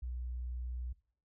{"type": "tone", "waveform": "sine", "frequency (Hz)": 61.4, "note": "B1", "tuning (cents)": -9, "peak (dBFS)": -37, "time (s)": [0.02, 0.93], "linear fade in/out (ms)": 10, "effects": ["noise-tail reverb RT60 0.5 s tail -20 dB re dry"]}